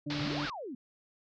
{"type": "harmonic tone", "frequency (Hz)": 146.4, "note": "D3", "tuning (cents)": -5, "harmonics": [1, 2, 4], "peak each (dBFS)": [-38, -35, -48], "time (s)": [0.06, 0.46], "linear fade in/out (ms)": 10}
{"type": "low-pass noise", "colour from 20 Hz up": "white", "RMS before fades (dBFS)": -39, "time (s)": [0.1, 0.5], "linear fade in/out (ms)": 2, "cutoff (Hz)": 4900, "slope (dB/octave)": 48}
{"type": "exponential two-way sweep", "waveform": "sine", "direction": "up then down", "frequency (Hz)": [93, 1661.2, 227.4], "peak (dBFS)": -38, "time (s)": [0.19, 0.75], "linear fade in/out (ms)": 5, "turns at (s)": 0.45}
{"effects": []}